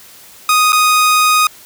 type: tone with dropouts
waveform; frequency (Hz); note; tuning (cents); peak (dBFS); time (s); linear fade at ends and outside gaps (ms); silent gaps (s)
sawtooth; 1244.5; D#6; 0; -5; 0.49-1.47; 2; 0.722-0.729
effects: white hiss -40 dBFS RMS until 1.65 s